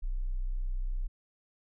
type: tone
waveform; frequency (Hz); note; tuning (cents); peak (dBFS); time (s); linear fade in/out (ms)
sine; 31.36; B0; +27; -29; 0.02-1.08; 20
effects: none